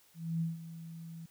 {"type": "tone with ADSR envelope", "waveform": "sine", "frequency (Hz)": 164.81, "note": "E3", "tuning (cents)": 0, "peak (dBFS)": -29, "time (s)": [0.14, 1.26], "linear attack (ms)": 270, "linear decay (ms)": 160, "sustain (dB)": -14, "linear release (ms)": 6, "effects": ["white hiss -65 dBFS RMS until 1.3 s"]}